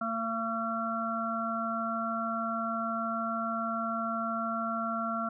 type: harmonic tone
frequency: 226.6 Hz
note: A#3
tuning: 49 cents flat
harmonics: 1 / 3 / 5 / 6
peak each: -35 / -36 / -39 / -33 dBFS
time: 0.01-5.29 s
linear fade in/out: 5 ms
effects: none